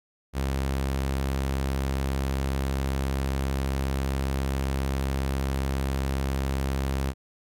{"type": "tone", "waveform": "sawtooth", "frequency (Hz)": 67.4, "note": "C#2", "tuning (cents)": -48, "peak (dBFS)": -21, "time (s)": [0.33, 7.14], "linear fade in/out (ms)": 50, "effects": ["AAC 64 kbps"]}